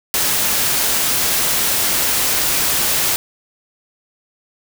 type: noise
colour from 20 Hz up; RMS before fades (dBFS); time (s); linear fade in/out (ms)
white; -17; 0.14-3.16; 0
effects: none